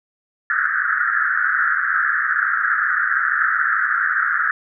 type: band-pass noise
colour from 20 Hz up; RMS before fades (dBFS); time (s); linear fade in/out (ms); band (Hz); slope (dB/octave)
pink; -19; 0.5-4.51; 2; 1300 to 1800; 96
effects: none